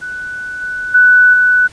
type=tone with level steps; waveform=sine; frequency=1488 Hz; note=F#6; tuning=9 cents sharp; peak=-21 / -18 / -4 / -7 dBFS; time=0.01-1.68 s; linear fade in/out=20 ms; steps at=0.61 / 0.94 / 1.33 s; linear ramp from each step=10 ms; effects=pink hiss -41 dBFS RMS until 1.72 s + resampled to 22050 Hz